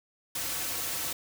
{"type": "noise with comb filter", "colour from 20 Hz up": "white", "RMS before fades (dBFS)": -33, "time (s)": [0.35, 1.13], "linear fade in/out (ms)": 5, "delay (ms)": 4.9, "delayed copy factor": -0.55, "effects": []}